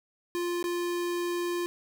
square tone with dropouts, 349.2 Hz, F4, in tune, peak -29 dBFS, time 0.35-1.66 s, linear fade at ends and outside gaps 0 ms, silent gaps 0.627-0.641 s, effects none

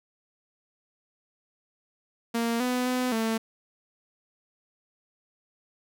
sawtooth tone with pitch steps, 232.1 / 249.8 / 252.1 / 223.9 Hz, A#3 / B3 / B3 / A3, -7 / +20 / +36 / +30 cents, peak -21 dBFS, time 2.34-3.38 s, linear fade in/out 10 ms, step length 260 ms, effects none

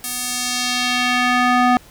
square tone with band-pass filter sweep, 247.9 Hz, B3, 7 cents sharp, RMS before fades -18 dBFS, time 0.04-1.77 s, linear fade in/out 0 ms, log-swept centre 12000 to 910 Hz, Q 1, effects pink hiss -46 dBFS RMS until 1.9 s

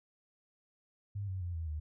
sine tone with pitch steps, 100.8 / 94.05 / 87.75 / 81.88 / 76.39 Hz, G2 / F#2 / F2 / E2 / D#2, +49 / +29 / +9 / -11 / -31 cents, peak -35 dBFS, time 1.15-1.8 s, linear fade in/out 10 ms, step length 130 ms, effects none

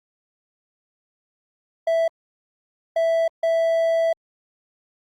triangle tone bursts at uneven times, 659.3 Hz, E5, in tune, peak -15 dBFS, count 3, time 1.87-2.08 / 2.96-3.28 / 3.43-4.13 s, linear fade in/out 5 ms, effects Opus 48 kbps

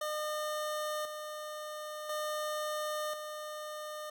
25% pulse tone with tremolo, 607 Hz, D#5, 43 cents flat, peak -30 dBFS, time 0.01-4.1 s, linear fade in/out 5 ms, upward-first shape square, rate 0.48 Hz, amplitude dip 50%, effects none

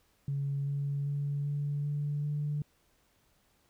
sine tone with pitch steps, 140 / 141.46 / 142.94 / 144.44 / 145.95 / 147.47 Hz, C#3 / C#3 / D3 / D3 / D3 / D3, +18 / +35 / -47 / -28 / -10 / +8 cents, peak -29 dBFS, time 0.28-2.62 s, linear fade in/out 2 ms, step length 390 ms, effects tanh soft clip ceiling -25 dBFS + pink hiss -70 dBFS RMS until 3.69 s

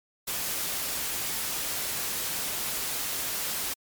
white noise, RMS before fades -31 dBFS, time 0.27-3.74 s, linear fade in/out 10 ms, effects MP3 96 kbps

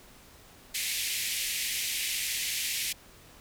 pink band-pass noise, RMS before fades -32 dBFS, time 0.74-2.93 s, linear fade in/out 10 ms, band 2000 to 15000 Hz, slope 48 dB/octave, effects pink hiss -54 dBFS RMS until 3.4 s

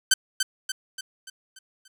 10% pulse tone with echo, 1540 Hz, G6, 31 cents flat, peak -6 dBFS, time 0.11-0.14 s, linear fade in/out 5 ms, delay 290 ms, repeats 6, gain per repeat -6 dB, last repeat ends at 1.88 s, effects none

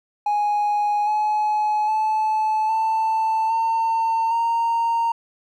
triangle tone with pitch steps, 830.6 / 848.5 / 866.9 / 885.6 / 904.7 / 924.3 Hz, G#5 / G#5 / A5 / A5 / A5 / A#5, 0 / +37 / -26 / +11 / +48 / -15 cents, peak -15 dBFS, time 0.26-5.12 s, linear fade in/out 5 ms, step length 810 ms, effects tanh soft clip ceiling -13 dBFS

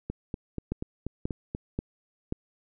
two click trains, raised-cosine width 3 ms, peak -16 / -19 dBFS, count 4 / 7, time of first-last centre 0.72-2.324 / 0.1-1.549 s, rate 1.87 / 4.14 Hz, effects none

